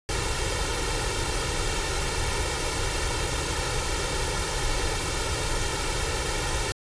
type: noise with comb filter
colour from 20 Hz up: pink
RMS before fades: -27 dBFS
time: 0.09-6.72 s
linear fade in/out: 0 ms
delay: 2.2 ms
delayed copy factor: +0.75
effects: resampled to 22050 Hz